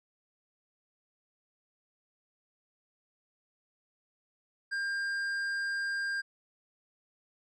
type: tone with tanh clipping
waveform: sine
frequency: 1600 Hz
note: G6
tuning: 35 cents sharp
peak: -32 dBFS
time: 4.71-6.22 s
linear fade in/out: 20 ms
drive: 8 dB
effects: none